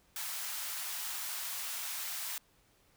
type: high-pass noise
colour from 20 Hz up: white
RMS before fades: -39 dBFS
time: 0.16-2.38 s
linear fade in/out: 2 ms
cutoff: 760 Hz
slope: 24 dB/octave
effects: pink hiss -68 dBFS RMS until 2.96 s